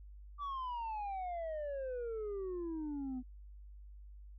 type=exponential sweep; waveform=sine; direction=down; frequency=1174.7 to 246.9 Hz; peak=-35 dBFS; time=0.38-3.23 s; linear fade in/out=50 ms; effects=tanh soft clip ceiling -37 dBFS + added 50 Hz sine -50 dBFS peak until 4.38 s